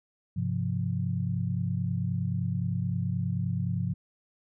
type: chord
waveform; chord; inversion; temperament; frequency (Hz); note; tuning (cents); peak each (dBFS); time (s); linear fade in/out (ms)
sine; F minor; first; equal with one note detuned; 101.22 / 130.81 / 174.61; Ab2 / C3 / F3; -44 / 0 / 0; -31; 0.36-3.94; 10
effects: none